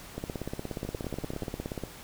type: two click trains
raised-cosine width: 2 ms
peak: -22 / -20 dBFS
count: 7 / 29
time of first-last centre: 0.85-1.433 / 0.18-1.837 s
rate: 10.3 / 16.9 Hz
effects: pink hiss -47 dBFS RMS until 2.03 s